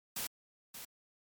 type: noise with echo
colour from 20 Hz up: white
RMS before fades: -38 dBFS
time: 0.16-0.27 s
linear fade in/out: 5 ms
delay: 580 ms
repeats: 1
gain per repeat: -9 dB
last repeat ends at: 0.85 s
effects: MP3 96 kbps